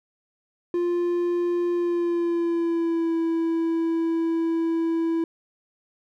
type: tone with pitch glide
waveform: triangle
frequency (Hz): 349.2 to 330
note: F4 to E4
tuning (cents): 0 to +2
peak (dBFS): -19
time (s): 0.74-5.24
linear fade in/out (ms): 2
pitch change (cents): -98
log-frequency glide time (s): 1.73-3.15
effects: none